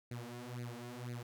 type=tone with flanger; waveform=sawtooth; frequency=121.3 Hz; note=B2; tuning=31 cents flat; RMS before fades=-45 dBFS; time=0.11-1.23 s; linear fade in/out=5 ms; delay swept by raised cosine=0.45 to 5.45 ms; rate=2 Hz; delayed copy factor=+0.9; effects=none